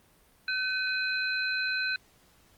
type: tone cluster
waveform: sine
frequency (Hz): 1521 / 2510 / 4067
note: F#6 / D#7 / C8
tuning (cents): +47 / +15 / -50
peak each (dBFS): -29 / -34 / -34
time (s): 0.48-1.96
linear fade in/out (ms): 2
effects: pink hiss -62 dBFS RMS until 2.57 s + Opus 32 kbps